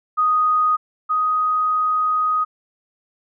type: tone pair in turn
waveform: sine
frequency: 1244.5 / 1250.5 Hz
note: D#6 / D#6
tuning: 0 / +8 cents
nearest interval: unison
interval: 8 cents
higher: second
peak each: -14 / -16 dBFS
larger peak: first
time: 0.17-0.77 / 1.09-2.45 s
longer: second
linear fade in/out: 20 ms
effects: none